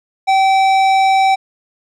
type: tone with tanh clipping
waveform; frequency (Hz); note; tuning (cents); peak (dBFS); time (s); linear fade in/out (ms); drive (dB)
sine; 771; G5; -29; -11; 0.27-1.36; 20; 14
effects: none